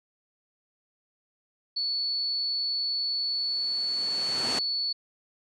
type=tone; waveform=sine; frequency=4435 Hz; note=C#8; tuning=in tune; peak=-26 dBFS; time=1.76-4.93 s; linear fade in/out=10 ms
type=noise with exponential growth; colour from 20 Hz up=pink; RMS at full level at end=-29 dBFS; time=3.02-4.59 s; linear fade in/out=2 ms; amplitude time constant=340 ms
effects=high-pass 200 Hz 12 dB/octave + resampled to 22050 Hz